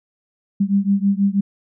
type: beating tone pair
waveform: sine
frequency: 196 / 202.2 Hz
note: G3 / G#3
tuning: 0 / -46 cents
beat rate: 6.2 Hz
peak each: -17 / -18 dBFS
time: 0.6-1.41 s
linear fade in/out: 10 ms
effects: none